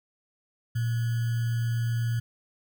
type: tone with sample-and-hold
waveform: sine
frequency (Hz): 116.54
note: A#2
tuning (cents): 0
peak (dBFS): -24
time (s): 0.75-2.2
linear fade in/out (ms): 10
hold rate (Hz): 1575
effects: none